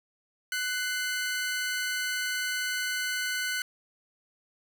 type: tone pair together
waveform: sawtooth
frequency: 1493 / 2084 Hz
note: F#6 / C7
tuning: +15 / -7 cents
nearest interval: tritone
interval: 578 cents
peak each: -26 / -32 dBFS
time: 0.52-3.62 s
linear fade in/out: 2 ms
effects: none